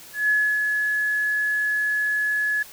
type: tone with ADSR envelope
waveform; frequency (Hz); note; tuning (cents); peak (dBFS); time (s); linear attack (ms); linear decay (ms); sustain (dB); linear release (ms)
sine; 1700; G#6; +40; -16; 0.13-2.63; 160; 290; -4; 8
effects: white hiss -44 dBFS RMS until 2.72 s